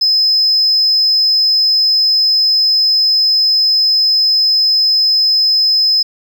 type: tone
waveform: sine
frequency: 5100 Hz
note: D#8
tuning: 42 cents sharp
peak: -7 dBFS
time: 0.01-6.03 s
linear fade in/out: 10 ms
effects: tanh soft clip ceiling -6 dBFS + 7-bit